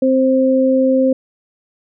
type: tone pair together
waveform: sine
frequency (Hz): 261.6 / 526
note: C4 / C5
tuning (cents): 0 / +9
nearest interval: octave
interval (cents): 1209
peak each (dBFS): -13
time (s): 0.02-1.13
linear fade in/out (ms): 5
effects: none